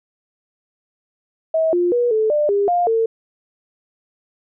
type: tone with pitch steps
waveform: sine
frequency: 643 / 352 / 483.1 / 436 / 596 / 403.5 / 704 / 451.4 Hz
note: E5 / F4 / B4 / A4 / D5 / G#4 / F5 / A4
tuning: -43 / +14 / -38 / -16 / +25 / -50 / +14 / +44 cents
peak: -14 dBFS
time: 1.54-3.06 s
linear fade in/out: 5 ms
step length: 190 ms
effects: none